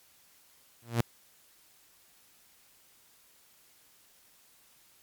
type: tone with exponential growth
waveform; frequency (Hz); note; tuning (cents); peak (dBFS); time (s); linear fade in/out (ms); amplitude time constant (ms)
sawtooth; 117.3; A#2; +11; -17; 0.82-1.01; 5; 40
effects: white hiss -62 dBFS RMS until 5.02 s + MP3 96 kbps